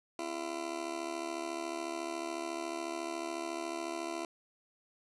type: tone with amplitude modulation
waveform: 20% pulse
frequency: 337.9 Hz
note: E4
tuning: 43 cents sharp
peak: -28 dBFS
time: 0.19-4.25 s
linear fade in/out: 2 ms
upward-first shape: sine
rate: 74 Hz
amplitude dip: 75%
effects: resampled to 24000 Hz